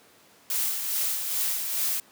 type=noise with tremolo; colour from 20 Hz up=blue; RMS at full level=-26 dBFS; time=0.5-2 s; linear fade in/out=2 ms; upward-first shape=sine; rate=2.4 Hz; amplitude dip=45%; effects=pink hiss -56 dBFS RMS until 2.11 s + high-pass 200 Hz 12 dB/octave